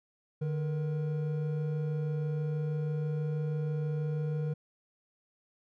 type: tone pair together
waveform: triangle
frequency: 149.9 / 475.9 Hz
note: D3 / A#4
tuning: +36 / +36 cents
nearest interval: octave + minor sixth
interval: 2000 cents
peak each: -28 / -38 dBFS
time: 0.41-4.54 s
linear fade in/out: 10 ms
effects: none